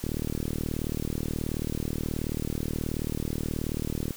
click train, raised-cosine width 3 ms, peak -17 dBFS, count 158, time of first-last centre 0.04-4.107 s, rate 38.6 Hz, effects white hiss -45 dBFS RMS until 4.16 s

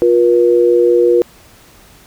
sine tone pair together, 354.4 / 480 Hz, F4 / B4, +25 / -49 cents, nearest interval perfect fourth, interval 526 cents, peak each -10 dBFS, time 0.02-1.22 s, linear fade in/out 0 ms, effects pink hiss -44 dBFS RMS until 2.06 s

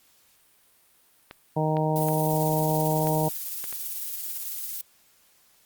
clicks, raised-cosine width 0.3 ms, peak -23 dBFS, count 6, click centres 1.311 / 1.769 / 2.086 / 3.071 / 3.641 / 3.727 s
harmonic tone, 155.56 Hz, D#3, in tune, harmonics 1 / 2 / 3 / 4 / 5 / 6, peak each -25 / -31 / -30 / -29 / -31 / -31 dBFS, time 1.56-3.29 s, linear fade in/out 10 ms
violet noise with tremolo, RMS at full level -31 dBFS, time 1.96-4.81 s, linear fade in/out 0 ms, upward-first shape triangle, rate 18 Hz, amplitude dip 40%
effects white hiss -61 dBFS RMS until 5.65 s + Opus 48 kbps

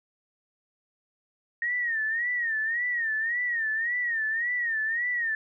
sine tone with vibrato, 1854 Hz, A#6, 10 cents flat, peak -25 dBFS, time 1.62-5.35 s, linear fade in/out 2 ms, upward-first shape sine, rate 1.8 Hz, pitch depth 110 cents each way, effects none

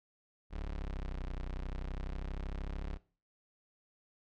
30% pulse exponential two-way sweep, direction down then up, 36.71 to 30.87 to 34.36 Hz, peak -35 dBFS, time 0.5-2.99 s, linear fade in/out 50 ms, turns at 1.27 s, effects noise-tail reverb RT60 0.4 s tail -19 dB re dry + low-pass 4000 Hz 12 dB/octave

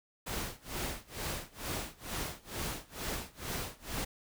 pink noise with tremolo, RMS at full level -36 dBFS, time 0.26-4.05 s, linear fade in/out 10 ms, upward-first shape sine, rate 2.2 Hz, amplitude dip 95%, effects none

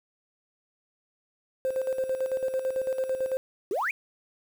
sine tone with tremolo, 523.3 Hz, C5, in tune, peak -22 dBFS, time 1.65-3.37 s, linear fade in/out 0 ms, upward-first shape square, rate 9 Hz, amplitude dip 65%
sine exponential sweep, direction up, 349.2 to 2528 Hz, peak -24 dBFS, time 3.71-3.91 s, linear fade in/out 2 ms
effects tanh soft clip ceiling -22 dBFS + 8-bit

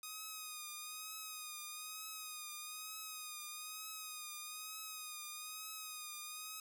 5% pulse tone with vibrato, 1246 Hz, D#6, 2 cents sharp, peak -34 dBFS, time 0.03-6.6 s, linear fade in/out 2 ms, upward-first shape triangle, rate 1.1 Hz, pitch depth 54 cents each way, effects none

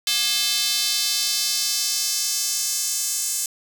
square tone with high-pass filter sweep, 237.3 Hz, A#3, 31 cents sharp, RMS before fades -23 dBFS, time 0.07-3.46 s, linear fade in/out 2 ms, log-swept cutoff 3600 to 7200 Hz, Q 2, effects 7-bit

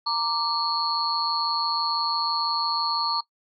sine tone cluster, 924 / 1172 / 4262 / 4428 Hz, A#5 / D6 / C8 / C#8, -16 / -4 / +31 / -3 cents, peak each -28 dBFS, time 0.06-3.21 s, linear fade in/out 10 ms, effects noise-tail reverb RT60 0.1 s tail -21 dB re dry

